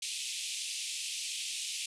pink band-pass noise, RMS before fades -38 dBFS, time 0.02-1.86 s, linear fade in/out 5 ms, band 2500 to 10000 Hz, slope 48 dB/octave, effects none

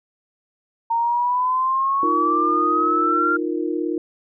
sine exponential sweep, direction up, 917 to 1396.9 Hz, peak -17 dBFS, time 0.9-3.37 s, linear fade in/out 10 ms
sine chord, Eb suspended second, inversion none, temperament equal, 311.1 / 349.2 / 466.2 Hz, Eb4 / F4 / Bb4, 0 / 0 / 0 cents, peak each -24 / -24 / -29 dBFS, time 2.03-3.98 s, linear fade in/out 2 ms
effects none

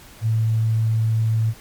sine tone, 111.6 Hz, A2, 25 cents sharp, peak -16 dBFS, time 0.21-1.54 s, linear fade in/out 50 ms, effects pink hiss -45 dBFS RMS until 1.6 s + MP3 96 kbps

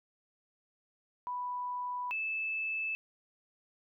sine tone pair in turn, 987.8 / 2623 Hz, B5 / E7, 0 / -9 cents, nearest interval octave + perfect fourth, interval 1691 cents, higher second, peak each -34 / -32 dBFS, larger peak second, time 1.27-2.11 / 2.11-2.95 s, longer neither, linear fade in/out 0 ms, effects none

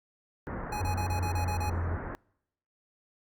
pink low-pass noise, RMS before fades -37 dBFS, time 0.47-2.15 s, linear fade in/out 0 ms, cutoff 1800 Hz, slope 48 dB/octave
square tone bursts, 837 Hz, G#5, 13 cents sharp, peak -34 dBFS, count 8, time 0.72-1.699 s, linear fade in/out 5 ms, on 97 ms, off 29 ms
sine tone with pitch glide, 90.6 to 85.86 Hz, F#2 to F2, -36 to -29 cents, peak -29 dBFS, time 0.79-1.97 s, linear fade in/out 20 ms, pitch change -93 cents, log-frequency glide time 1.17-1.75 s
effects noise-tail reverb RT60 0.8 s tail -26 dB re dry + Opus 48 kbps

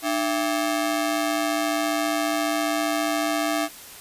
sawtooth ring-modulated tone, 486.7 Hz, B4, 25 cents flat, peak -15 dBFS, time 0.02-3.69 s, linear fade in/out 50 ms, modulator 186 Hz, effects white hiss -42 dBFS RMS until 4 s + resampled to 32000 Hz

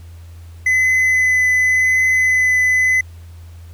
triangle tone with vibrato, 2019 Hz, B6, 38 cents sharp, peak -10 dBFS, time 0.66-3.01 s, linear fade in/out 5 ms, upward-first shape triangle, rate 0.9 Hz, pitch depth 11 cents each way, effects added 84 Hz sine -34 dBFS peak until 3.73 s + pink hiss -51 dBFS RMS until 3.73 s

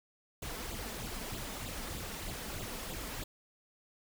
pink noise with flanger, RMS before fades -41 dBFS, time 0.42-3.24 s, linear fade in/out 5 ms, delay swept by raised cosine 0.25 to 4.65 ms, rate 3.2 Hz, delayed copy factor +0.7, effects none

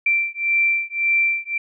sine beating tone pair, 2349 / 2350.8 Hz, D7 / D7, 0 / +1 cents, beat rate 1.8 Hz, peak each -20 dBFS, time 0.06-1.58 s, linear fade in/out 5 ms, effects none

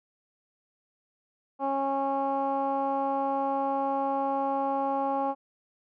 15% pulse tone with low-pass filter, 274 Hz, C#4, 20 cents flat, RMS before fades -28 dBFS, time 1.59-5.35 s, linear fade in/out 50 ms, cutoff 910 Hz, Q 2.9, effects none

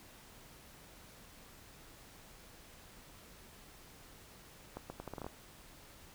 accelerating click train, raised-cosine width 1 ms, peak -28 dBFS, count 9, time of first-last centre 4.77-5.265 s, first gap 130 ms, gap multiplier 0.77, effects pink hiss -57 dBFS RMS until 6.14 s

